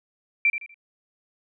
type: tone with echo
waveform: sine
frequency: 2349 Hz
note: D7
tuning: in tune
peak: -16 dBFS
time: 0.45-0.5 s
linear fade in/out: 2 ms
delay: 81 ms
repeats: 3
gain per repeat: -10 dB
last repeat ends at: 0.743 s
effects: none